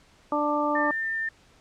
harmonic tone, 295.4 Hz, D4, 10 cents sharp, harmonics 1 / 2 / 3 / 4, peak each -28 / -28 / -28 / -28 dBFS, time 0.32-0.91 s, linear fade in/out 2 ms
sine tone, 1798 Hz, A6, 37 cents sharp, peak -26 dBFS, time 0.75-1.29 s, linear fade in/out 5 ms
effects pink hiss -58 dBFS RMS until 1.6 s + low-pass 7000 Hz 12 dB/octave

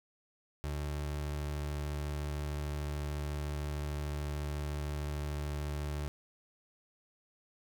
30% pulse tone, 73.6 Hz, D2, 4 cents sharp, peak -32 dBFS, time 0.64-6.08 s, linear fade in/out 0 ms, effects none

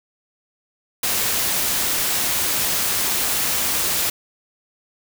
white noise, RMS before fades -21 dBFS, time 1.03-4.1 s, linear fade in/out 5 ms, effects none

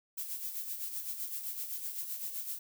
violet noise with tremolo, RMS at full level -37 dBFS, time 0.17-2.59 s, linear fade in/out 10 ms, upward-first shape sine, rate 7.8 Hz, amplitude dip 55%, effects none

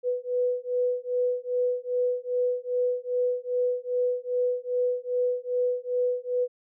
sine beating tone pair, 493.9 / 496.4 Hz, B4 / B4, 0 / +9 cents, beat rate 2.5 Hz, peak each -27 dBFS, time 0.03-6.48 s, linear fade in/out 50 ms, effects none

